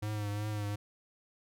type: tone with vibrato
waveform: square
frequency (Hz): 104.6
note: G#2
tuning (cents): +13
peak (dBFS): -34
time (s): 0.02-0.76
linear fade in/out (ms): 10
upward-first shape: triangle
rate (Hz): 2.7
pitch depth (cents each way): 45
effects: none